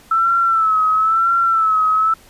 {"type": "tone with vibrato", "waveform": "sine", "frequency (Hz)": 1318.5, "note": "E6", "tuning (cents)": 0, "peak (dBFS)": -12, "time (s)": [0.11, 2.14], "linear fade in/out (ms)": 5, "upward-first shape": "sine", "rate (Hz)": 1, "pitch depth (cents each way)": 63, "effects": ["pink hiss -47 dBFS RMS until 2.29 s", "resampled to 32000 Hz"]}